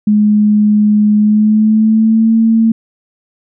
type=tone with pitch glide; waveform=sine; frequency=210 to 225.1 Hz; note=G#3 to A3; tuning=+19 to +40 cents; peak=-6 dBFS; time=0.07-2.72 s; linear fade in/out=5 ms; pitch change=+121 cents; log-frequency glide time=1.17-2.34 s; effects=none